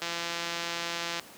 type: click train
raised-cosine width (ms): 0.2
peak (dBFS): -15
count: 201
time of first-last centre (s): 0.02-1.196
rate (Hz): 170
effects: pink hiss -49 dBFS RMS until 1.37 s + high-pass 200 Hz 12 dB/octave